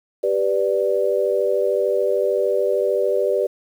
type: chord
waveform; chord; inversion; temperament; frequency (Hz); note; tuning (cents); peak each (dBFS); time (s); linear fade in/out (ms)
sine; G major; none; equal; 392 / 493.9 / 587.3; G4 / B4 / D5; 0 / 0 / 0; -21; 0.23-3.47; 10
effects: 8-bit